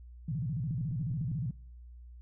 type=tone with vibrato; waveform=sine; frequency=138.59 Hz; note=C#3; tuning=in tune; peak=-31 dBFS; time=0.28-1.51 s; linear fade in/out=5 ms; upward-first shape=square; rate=14 Hz; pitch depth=260 cents each way
type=click train; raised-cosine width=5 ms; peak=-32 dBFS; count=7; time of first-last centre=0.71-1.316 s; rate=9.9 Hz
effects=noise-tail reverb RT60 0.6 s tail -23 dB re dry + added 60 Hz sine -47 dBFS peak until 2.21 s